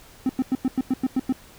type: tone bursts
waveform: triangle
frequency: 260 Hz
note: C4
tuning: 11 cents flat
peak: -16 dBFS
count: 9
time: 0.26-1.325 s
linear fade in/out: 2 ms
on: 33 ms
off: 96 ms
effects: pink hiss -49 dBFS RMS until 1.58 s